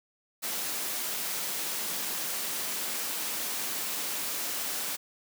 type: high-pass noise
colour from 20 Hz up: white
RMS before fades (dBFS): -33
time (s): 0.42-4.97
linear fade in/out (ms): 20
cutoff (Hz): 160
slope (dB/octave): 24
effects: none

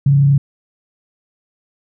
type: tone with frequency modulation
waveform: sine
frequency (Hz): 140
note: C#3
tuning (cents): +18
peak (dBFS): -8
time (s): 0.06-0.38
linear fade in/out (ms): 5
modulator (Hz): 30.9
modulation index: 0.25
effects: none

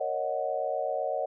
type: chord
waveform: sine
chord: D# minor seventh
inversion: second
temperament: equal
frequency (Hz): 466.2 / 554.4 / 622.3 / 740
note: A#4 / C#5 / D#5 / F#5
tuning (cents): 0 / 0 / 0 / 0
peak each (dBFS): -37 / -32 / -32 / -33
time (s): 0-1.26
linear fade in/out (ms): 10
effects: none

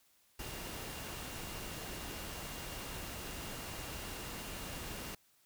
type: tone in noise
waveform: sine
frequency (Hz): 2800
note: F7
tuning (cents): +4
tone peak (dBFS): -55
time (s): 0.39-5.15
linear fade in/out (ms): 5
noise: pink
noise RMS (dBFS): -44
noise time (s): 0.39-5.15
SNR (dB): -14
effects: white hiss -70 dBFS RMS until 5.45 s

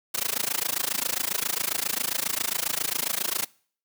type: noise with amplitude modulation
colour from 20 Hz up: white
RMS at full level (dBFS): -24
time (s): 0.14-3.46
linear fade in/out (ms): 10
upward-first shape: sine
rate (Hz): 27.4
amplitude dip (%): 100
effects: noise-tail reverb RT60 0.5 s tail -24 dB re dry + high-pass 150 Hz 12 dB/octave

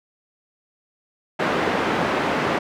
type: band-pass noise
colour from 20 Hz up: pink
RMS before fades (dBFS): -22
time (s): 1.39-2.59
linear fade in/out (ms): 10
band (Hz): 230 to 2000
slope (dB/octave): 12
effects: none

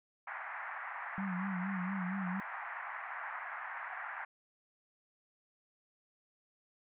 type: band-pass noise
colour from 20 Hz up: white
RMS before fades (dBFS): -43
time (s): 0.27-4.25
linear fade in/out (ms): 5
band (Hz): 720 to 2000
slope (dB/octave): 48
type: tone with vibrato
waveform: sine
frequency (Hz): 187.9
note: F#3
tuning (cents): +27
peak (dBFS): -35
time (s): 1.18-2.4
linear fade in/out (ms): 0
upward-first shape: sine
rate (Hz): 4.3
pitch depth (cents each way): 84
effects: none

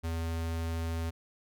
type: tone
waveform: square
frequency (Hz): 82.41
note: E2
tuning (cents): 0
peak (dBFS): -32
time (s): 0.03-1.11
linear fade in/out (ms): 20
effects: none

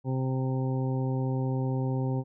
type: harmonic tone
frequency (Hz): 130.81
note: C3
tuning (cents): 0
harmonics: 1 / 2 / 3 / 4 / 6 / 7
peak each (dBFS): -27 / -33 / -37 / -39 / -43 / -44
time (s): 0.04-2.24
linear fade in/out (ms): 50
effects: none

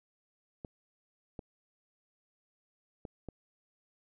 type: clicks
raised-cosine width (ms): 2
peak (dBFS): -28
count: 4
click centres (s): 0.648 / 1.392 / 3.052 / 3.287
effects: none

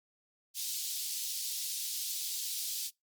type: high-pass noise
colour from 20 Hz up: pink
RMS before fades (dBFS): -37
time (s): 0.54-2.91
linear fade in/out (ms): 50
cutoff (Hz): 3800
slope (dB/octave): 24
effects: noise-tail reverb RT60 0.2 s tail -26 dB re dry + Opus 48 kbps

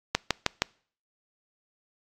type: click train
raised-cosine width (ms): 0.2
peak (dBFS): -4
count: 4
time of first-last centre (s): 0.15-0.62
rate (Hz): 6.38
effects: noise-tail reverb RT60 0.5 s tail -26 dB re dry + AAC 64 kbps

